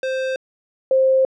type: tone pair in turn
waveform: square / sine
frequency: 523.3 / 527.2 Hz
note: C5 / C5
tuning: 0 / +13 cents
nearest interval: unison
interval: 13 cents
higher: second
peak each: -21 / -12 dBFS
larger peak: second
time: 0.03-0.36 / 0.91-1.25 s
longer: second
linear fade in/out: 2 ms
effects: low-pass 4000 Hz 12 dB/octave